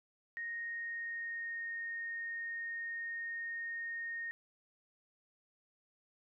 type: tone with pitch glide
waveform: sine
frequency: 1863 to 1850.1 Hz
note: A#6 to A#6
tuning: -2 to -14 cents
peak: -38 dBFS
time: 0.37-4.31 s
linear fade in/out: 0 ms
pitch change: -12 cents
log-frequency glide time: 0.57-1.72 s
effects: none